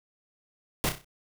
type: noise with echo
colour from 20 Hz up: pink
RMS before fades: -26 dBFS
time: 0.84-0.89 s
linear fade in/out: 0 ms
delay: 31 ms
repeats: 5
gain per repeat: -7 dB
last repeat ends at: 1.045 s
effects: none